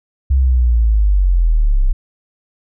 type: linear sweep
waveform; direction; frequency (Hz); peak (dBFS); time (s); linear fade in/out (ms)
sine; down; 68 to 30.55; -9; 0.3-1.93; 10
effects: none